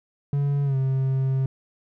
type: tone with pitch glide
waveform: triangle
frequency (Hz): 141.9 to 133.16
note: C#3 to C3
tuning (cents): +41 to +31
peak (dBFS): -18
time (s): 0.33-1.46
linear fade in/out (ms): 2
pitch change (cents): -110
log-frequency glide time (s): 0.64-0.76
effects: none